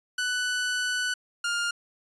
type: tone pair in turn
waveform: sawtooth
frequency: 1490 / 1408.2 Hz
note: F#6 / F6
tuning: +12 / +14 cents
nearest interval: minor second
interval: 98 cents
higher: first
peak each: -22 dBFS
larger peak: neither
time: 0.18-1.14 / 1.44-1.71 s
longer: first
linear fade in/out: 5 ms
effects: resampled to 22050 Hz